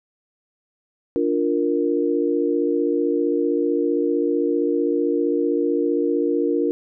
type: chord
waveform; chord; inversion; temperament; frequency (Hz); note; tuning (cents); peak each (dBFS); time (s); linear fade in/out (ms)
sine; Bb major; first; equal; 293.7 / 349.2 / 466.2; D4 / F4 / Bb4; 0 / 0 / 0; -22; 1.16-6.71; 0
effects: none